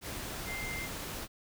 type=tone in noise; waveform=sine; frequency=2093 Hz; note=C7; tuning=in tune; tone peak=-38 dBFS; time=0.45-0.89 s; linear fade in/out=50 ms; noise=pink; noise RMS=-40 dBFS; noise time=0.01-1.28 s; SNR=-1 dB; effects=none